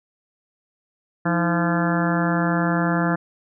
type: harmonic tone with a mistuned harmonic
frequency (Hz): 171.7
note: F3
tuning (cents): -29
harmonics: 1 / 2 / 3 / 4 / 5 / 6 / 7 / 8 / 9 / 10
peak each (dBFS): -21 / -25 / -30 / -28 / -32 / -32 / -33 / -29 / -32 / -30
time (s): 1.25-3.16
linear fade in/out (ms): 10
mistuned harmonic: 2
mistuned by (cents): -110
effects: none